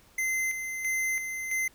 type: tone with tremolo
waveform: square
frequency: 2068 Hz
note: C7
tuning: 21 cents flat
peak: -27 dBFS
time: 0.18-1.68 s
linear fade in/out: 5 ms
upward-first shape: square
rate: 1.5 Hz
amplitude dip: 50%
effects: pink hiss -59 dBFS RMS until 1.74 s